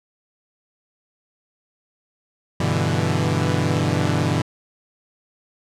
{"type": "chord", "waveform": "sawtooth", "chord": "E minor seventh", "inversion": "first", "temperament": "equal", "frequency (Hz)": [98, 123.47, 146.83, 164.81], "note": ["G2", "B2", "D3", "E3"], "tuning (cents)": [0, 0, 0, 0], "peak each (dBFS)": -20, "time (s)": [2.6, 4.42], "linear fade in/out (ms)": 5, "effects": ["low-pass 8000 Hz 12 dB/octave"]}